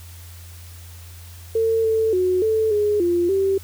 sine tone with pitch steps, 450.1 / 443.6 / 367 / 439.7 / 416.9 / 348 / 388.5 Hz, A4 / A4 / F#4 / A4 / G#4 / F4 / G4, +39 / +14 / -14 / -1 / +7 / -6 / -16 cents, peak -16 dBFS, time 1.55-3.58 s, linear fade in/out 5 ms, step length 290 ms, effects added 86 Hz sine -38 dBFS peak until 3.63 s + white hiss -46 dBFS RMS until 3.63 s

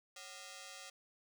5% pulse ring-modulated tone, 652 Hz, E5, 19 cents flat, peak -35 dBFS, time 0.16-0.9 s, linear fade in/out 5 ms, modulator 102 Hz, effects none

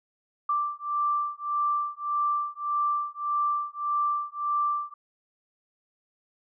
sine beating tone pair, 1174.7 / 1176.4 Hz, D6 / D6, 0 / +3 cents, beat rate 1.7 Hz, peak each -28 dBFS, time 0.49-4.94 s, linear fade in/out 5 ms, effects none

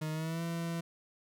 40% pulse tone with pitch glide, 155.56 to 167.69 Hz, D#3 to E3, 0 to +30 cents, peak -33 dBFS, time 0.01-0.81 s, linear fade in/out 10 ms, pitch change +130 cents, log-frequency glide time 0.12-0.42 s, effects none

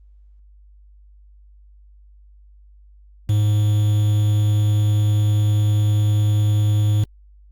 triangle tone with quantisation, 105 Hz, G#2, 19 cents sharp, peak -12 dBFS, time 3.29-7.04 s, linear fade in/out 5 ms, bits 6, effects added 50 Hz sine -45 dBFS peak until 7.51 s + Opus 32 kbps

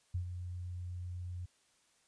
sine tone with ADSR envelope, 89.2 Hz, F2, 37 cents sharp, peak -31 dBFS, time 0.14-1.46 s, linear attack 10 ms, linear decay 95 ms, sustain -8 dB, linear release 10 ms, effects white hiss -71 dBFS RMS until 2.07 s + resampled to 22050 Hz

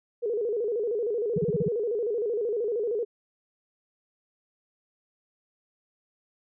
sine tone with vibrato, 445.2 Hz, A4, 20 cents sharp, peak -25 dBFS, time 0.22-3.05 s, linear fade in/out 20 ms, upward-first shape square, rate 13 Hz, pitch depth 120 cents each way
sine tone bursts, 168.3 Hz, E3, 36 cents sharp, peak -23 dBFS, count 6, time 1.36-1.685 s, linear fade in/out 5 ms, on 25 ms, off 35 ms
effects none

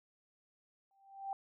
sine tone with exponential growth, 784 Hz, G5, in tune, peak -34 dBFS, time 0.91-1.33 s, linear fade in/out 1 ms, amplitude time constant 91 ms, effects none

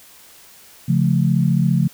sine chord, Db augmented, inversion none, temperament just, 138.59 / 173.24 / 216.5 Hz, Db3 / F3 / A3, 0 / -14 / -28 cents, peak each -17 / -17 / -21 dBFS, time 0.88-1.88 s, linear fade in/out 10 ms, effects white hiss -46 dBFS RMS until 1.93 s

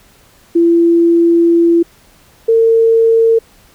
sine tone pair in turn, 338.2 / 454 Hz, E4 / A#4, +44 / -46 cents, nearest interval perfect fourth, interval 510 cents, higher second, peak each -6 dBFS, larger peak neither, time 0.55-1.83 / 2.48-3.39 s, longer first, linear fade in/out 10 ms, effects pink hiss -47 dBFS RMS until 3.74 s

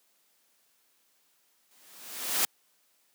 white noise with exponential growth, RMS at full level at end -24 dBFS, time 1.71-2.45 s, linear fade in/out 1 ms, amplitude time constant 160 ms, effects white hiss -69 dBFS RMS until 3.14 s + high-pass 200 Hz 12 dB/octave

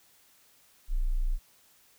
sine tone, 30 Hz, B0, 49 cents flat, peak -24 dBFS, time 0.88-1.39 s, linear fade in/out 50 ms, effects white hiss -62 dBFS RMS until 1.98 s

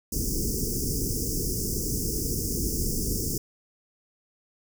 pink band-stop noise, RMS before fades -28 dBFS, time 0.12-3.38 s, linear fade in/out 5 ms, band 470 to 5000 Hz, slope 96 dB/octave, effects none

